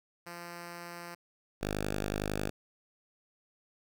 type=tone pair in turn; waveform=5% pulse; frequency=172.7 / 50.96 Hz; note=F3 / G#1; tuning=-19 / -32 cents; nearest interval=octave + major sixth; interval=2113 cents; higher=first; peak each=-31 / -21 dBFS; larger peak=second; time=0.26-1.15 / 1.61-2.5 s; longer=neither; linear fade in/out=10 ms; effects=none